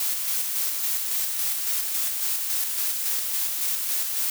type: noise with tremolo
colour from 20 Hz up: blue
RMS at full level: -25 dBFS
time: 0-4.3 s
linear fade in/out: 2 ms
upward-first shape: square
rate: 3.6 Hz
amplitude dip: 30%
effects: none